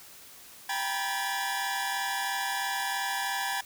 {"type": "tone cluster", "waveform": "sawtooth", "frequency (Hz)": [789, 940, 983, 1710], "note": ["G5", "A#5", "B5", "A6"], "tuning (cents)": [11, 14, -8, -50], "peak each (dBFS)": [-29, -35, -33, -30], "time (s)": [0.69, 3.61], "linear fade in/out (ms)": 5, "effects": ["white hiss -50 dBFS RMS until 3.65 s"]}